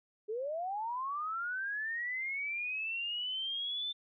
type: linear sweep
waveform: sine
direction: up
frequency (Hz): 408.8 to 3564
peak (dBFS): -34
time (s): 0.28-3.93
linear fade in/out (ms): 20
effects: none